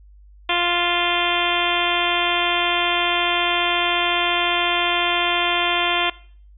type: harmonic tone with a mistuned harmonic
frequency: 349.2 Hz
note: F4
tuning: in tune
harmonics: 1 / 2 / 3 / 4 / 5 / 6 / 7 / 8 / 9 / 10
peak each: -28 / -25 / -25 / -29 / -29 / -28 / -26 / -27 / -25 / -27 dBFS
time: 0.49-6.1 s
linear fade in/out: 5 ms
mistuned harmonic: 8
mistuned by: -41 cents
effects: noise-tail reverb RT60 0.5 s tail -20 dB re dry + added 50 Hz sine -44 dBFS peak until 6.57 s